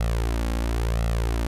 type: tone with flanger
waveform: sawtooth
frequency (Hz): 57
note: A#1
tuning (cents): -38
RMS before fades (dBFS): -24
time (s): 0-1.47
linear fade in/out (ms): 5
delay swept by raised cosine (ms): 1.5 to 3.7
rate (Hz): 0.96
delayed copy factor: +0.7
effects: resampled to 32000 Hz